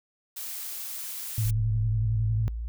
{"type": "noise", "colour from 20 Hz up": "blue", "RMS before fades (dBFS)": -36, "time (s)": [0.36, 1.51], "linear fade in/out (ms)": 10}
{"type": "tone with vibrato", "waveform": "sine", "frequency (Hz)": 108.9, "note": "A2", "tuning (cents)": -17, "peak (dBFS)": -23, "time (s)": [1.38, 2.48], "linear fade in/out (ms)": 0, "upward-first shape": "sine", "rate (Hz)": 11, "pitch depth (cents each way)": 61}
{"type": "linear sweep", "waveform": "sine", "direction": "up", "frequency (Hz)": [39.55, 58.27], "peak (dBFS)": -30, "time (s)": [1.45, 2.68], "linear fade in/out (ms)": 0}
{"effects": []}